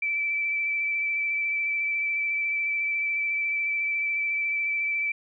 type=tone with vibrato; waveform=sine; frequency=2322 Hz; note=D7; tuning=20 cents flat; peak=-24 dBFS; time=0.02-5.12 s; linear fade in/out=5 ms; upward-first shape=sine; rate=14 Hz; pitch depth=17 cents each way; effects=none